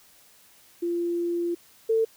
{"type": "tone pair in turn", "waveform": "sine", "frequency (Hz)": [344.3, 448.2], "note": ["F4", "A4"], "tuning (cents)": [-25, 32], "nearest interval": "perfect fourth", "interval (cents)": 457, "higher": "second", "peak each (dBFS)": [-24, -19], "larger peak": "second", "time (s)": [[0.82, 1.55], [1.89, 2.05]], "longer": "first", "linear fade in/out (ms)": 10, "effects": ["white hiss -56 dBFS RMS until 2.16 s"]}